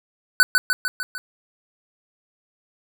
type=tone with echo; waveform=square; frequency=1500 Hz; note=F#6; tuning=23 cents sharp; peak=-10 dBFS; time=0.4-0.43 s; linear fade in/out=0 ms; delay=150 ms; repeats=5; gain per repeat=-4 dB; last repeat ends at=1.18 s; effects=none